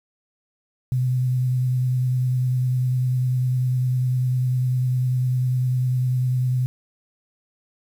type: tone with vibrato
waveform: sine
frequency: 126.8 Hz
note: B2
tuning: 46 cents sharp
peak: -18 dBFS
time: 0.92-6.66 s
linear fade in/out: 0 ms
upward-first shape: sine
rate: 10 Hz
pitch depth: 20 cents each way
effects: 8-bit